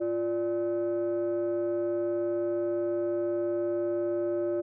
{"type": "tone pair together", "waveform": "sine", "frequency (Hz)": [347.9, 586.3], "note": ["F4", "D5"], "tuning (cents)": [-7, -3], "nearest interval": "major sixth", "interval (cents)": 904, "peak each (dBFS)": [-26, -29], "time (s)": [0, 4.62], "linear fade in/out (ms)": 20, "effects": ["tanh soft clip ceiling -23 dBFS"]}